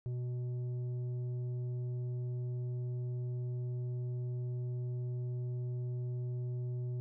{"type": "tone with tanh clipping", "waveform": "triangle", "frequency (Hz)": 123.47, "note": "B2", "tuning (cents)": 0, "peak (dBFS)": -36, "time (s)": [0.06, 7], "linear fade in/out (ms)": 0, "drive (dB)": 11, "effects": []}